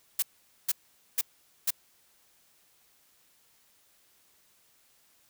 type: noise bursts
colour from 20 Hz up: blue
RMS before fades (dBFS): -26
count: 4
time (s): 0.19-1.706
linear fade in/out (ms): 5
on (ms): 34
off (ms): 460
effects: white hiss -65 dBFS RMS until 5.29 s